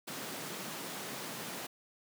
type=high-pass noise; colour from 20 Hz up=pink; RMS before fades=-42 dBFS; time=0.07-1.67 s; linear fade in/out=10 ms; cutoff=160 Hz; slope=24 dB/octave; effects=none